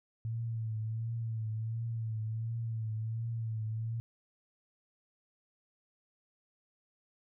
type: tone with vibrato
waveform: sine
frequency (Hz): 112.4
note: A2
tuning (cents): +37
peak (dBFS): -33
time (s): 0.25-4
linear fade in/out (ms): 0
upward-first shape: triangle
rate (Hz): 1.4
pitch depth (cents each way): 57
effects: none